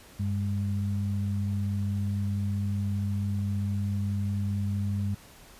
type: tone pair together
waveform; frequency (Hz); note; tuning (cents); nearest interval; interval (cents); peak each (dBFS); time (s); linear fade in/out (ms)
sine; 98 / 202.6; G2 / G#3; 0 / -43; octave + minor second; 1257; -27 / -32; 0.19-5.15; 10
effects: pink hiss -52 dBFS RMS until 5.59 s + resampled to 32000 Hz